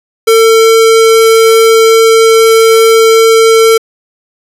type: tone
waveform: square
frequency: 449.6 Hz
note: A4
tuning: 37 cents sharp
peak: -3 dBFS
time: 0.27-3.78 s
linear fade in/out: 10 ms
effects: resampled to 32000 Hz